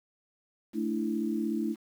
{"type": "chord", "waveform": "sine", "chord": "A suspended fourth", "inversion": "none", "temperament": "just", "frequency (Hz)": [220, 293.3, 330], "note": ["A3", "D4", "E4"], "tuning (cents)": [0, -2, 2], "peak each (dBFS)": [-31, -34, -32], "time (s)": [0.73, 1.76], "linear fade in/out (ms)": 50, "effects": ["9-bit"]}